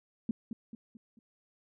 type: tone with echo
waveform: sine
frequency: 227.1 Hz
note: A#3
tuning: 45 cents flat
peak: -27 dBFS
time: 0.29-0.31 s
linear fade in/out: 2 ms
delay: 220 ms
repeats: 4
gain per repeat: -7 dB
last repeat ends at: 1.19 s
effects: none